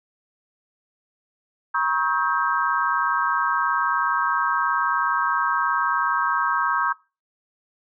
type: tone cluster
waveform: sine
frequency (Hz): 956 / 1095 / 1278 / 1580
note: A#5 / C#6 / D#6 / G6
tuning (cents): +43 / -22 / +46 / +13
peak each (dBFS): -25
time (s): 1.74-6.93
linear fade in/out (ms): 10
effects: noise-tail reverb RT60 0.3 s tail -22 dB re dry

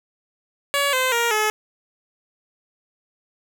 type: tone with pitch steps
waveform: 10% pulse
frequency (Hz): 565 / 515.1 / 469.6 / 428.2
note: C#5 / C5 / A#4 / A4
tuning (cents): +33 / -27 / +13 / -47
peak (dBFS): -10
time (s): 0.74-1.5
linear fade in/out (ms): 0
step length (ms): 190
effects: none

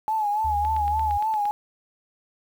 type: tone with vibrato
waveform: sine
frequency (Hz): 850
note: G#5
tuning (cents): +40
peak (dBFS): -21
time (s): 0.08-1.51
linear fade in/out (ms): 0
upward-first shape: sine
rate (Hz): 3.5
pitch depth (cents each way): 68
type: tone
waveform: sine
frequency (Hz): 75.4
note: D2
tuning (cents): +46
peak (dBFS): -28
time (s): 0.44-1.18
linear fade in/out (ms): 10
type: click train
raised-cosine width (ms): 0.3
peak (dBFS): -24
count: 8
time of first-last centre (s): 0.65-1.455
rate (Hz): 8.7
effects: 8-bit

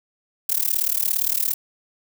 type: noise with amplitude modulation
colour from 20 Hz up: violet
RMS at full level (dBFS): -18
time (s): 0.49-1.54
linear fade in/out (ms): 5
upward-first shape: sine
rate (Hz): 37.4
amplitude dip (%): 95
effects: none

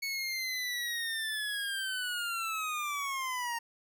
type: linear sweep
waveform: 25% pulse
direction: down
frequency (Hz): 2217 to 921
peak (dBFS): -29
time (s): 0.02-3.59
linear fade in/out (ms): 10
effects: none

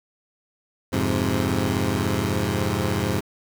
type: chord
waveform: 15% pulse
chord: F minor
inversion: none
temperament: equal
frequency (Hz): 87.31 / 103.83 / 130.81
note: F2 / Ab2 / C3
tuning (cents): 0 / 0 / 0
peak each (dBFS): -19 / -18 / -20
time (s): 0.92-3.21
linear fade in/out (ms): 20
effects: 7-bit

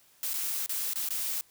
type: noise with dropouts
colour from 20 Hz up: blue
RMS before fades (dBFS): -32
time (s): 0.23-1.41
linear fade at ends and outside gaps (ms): 0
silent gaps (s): 0.334-0.34 / 0.661-0.694 / 0.934-0.957 / 1.088-1.106
effects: white hiss -62 dBFS RMS until 1.5 s

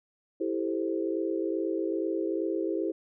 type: chord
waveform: sine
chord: A minor seventh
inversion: second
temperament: equal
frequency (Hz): 329.6 / 392 / 440 / 523.3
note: E4 / G4 / A4 / C5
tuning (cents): 0 / 0 / 0 / 0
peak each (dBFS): -30 / -32 / -36 / -36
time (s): 0.4-2.92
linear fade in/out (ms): 10
effects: none

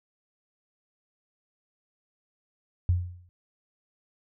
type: tone with exponential decay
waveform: sine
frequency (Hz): 88.7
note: F2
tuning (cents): +27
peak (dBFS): -17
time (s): 2.89-3.29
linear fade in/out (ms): 0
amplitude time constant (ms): 86
effects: none

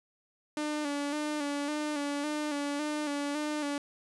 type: tone with vibrato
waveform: sawtooth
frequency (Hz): 293.7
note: D4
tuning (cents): 0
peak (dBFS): -27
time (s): 0.57-3.78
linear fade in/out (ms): 2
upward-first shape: square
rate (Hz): 1.8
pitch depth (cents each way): 41
effects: resampled to 24000 Hz

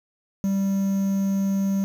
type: tone with quantisation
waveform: triangle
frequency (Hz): 195.5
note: G3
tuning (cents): -4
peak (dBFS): -18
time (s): 0.44-1.84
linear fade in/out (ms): 0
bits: 7
effects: none

